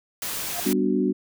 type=noise; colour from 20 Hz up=white; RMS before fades=-30 dBFS; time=0.22-0.73 s; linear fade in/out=2 ms
type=tone with exponential growth; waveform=sine; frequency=698.5 Hz; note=F5; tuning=in tune; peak=-26 dBFS; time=0.48-0.6 s; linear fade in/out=5 ms; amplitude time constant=26 ms
type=chord; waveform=sine; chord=G major seventh; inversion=none; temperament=equal; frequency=196 / 246.9 / 293.7 / 370 Hz; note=G3 / B3 / D4 / F#4; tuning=0 / 0 / 0 / 0 cents; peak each=-25 dBFS; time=0.65-1.13 s; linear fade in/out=20 ms
effects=none